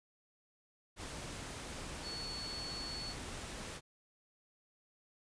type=tone in noise; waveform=sine; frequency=4417 Hz; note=C#8; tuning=7 cents flat; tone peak=-42 dBFS; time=2.02-3.15 s; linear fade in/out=50 ms; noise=pink; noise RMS=-45 dBFS; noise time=0.96-3.81 s; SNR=0 dB; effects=resampled to 22050 Hz